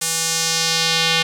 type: tone with band-pass filter sweep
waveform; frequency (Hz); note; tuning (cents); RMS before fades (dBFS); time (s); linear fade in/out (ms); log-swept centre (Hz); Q
square; 164.1; E3; -8; -19; 0.01-1.23; 10; 8400 to 3300; 1.6
effects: none